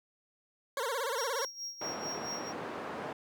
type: tone with vibrato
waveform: 20% pulse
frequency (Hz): 504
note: B4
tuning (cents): +35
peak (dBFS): -27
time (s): 0.77-1.45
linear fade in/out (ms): 2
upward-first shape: sine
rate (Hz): 17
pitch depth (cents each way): 200
type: tone with tremolo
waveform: triangle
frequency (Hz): 5600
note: F8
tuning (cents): +4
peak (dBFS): -35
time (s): 1.15-2.53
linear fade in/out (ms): 50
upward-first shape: sine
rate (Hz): 4.5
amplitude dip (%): 75
type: band-pass noise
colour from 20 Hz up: white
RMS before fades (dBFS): -40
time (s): 1.81-3.13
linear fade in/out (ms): 5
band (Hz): 190 to 940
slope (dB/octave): 12
effects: none